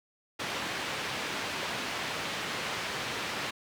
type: band-pass noise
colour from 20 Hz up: white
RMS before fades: -35 dBFS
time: 0.39-3.51 s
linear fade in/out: 10 ms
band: 100 to 3000 Hz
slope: 12 dB/octave
effects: none